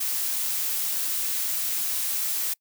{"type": "noise", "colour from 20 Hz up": "blue", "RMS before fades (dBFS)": -27, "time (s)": [0, 2.54], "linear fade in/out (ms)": 10, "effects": ["noise-tail reverb RT60 0.1 s tail -25 dB re dry"]}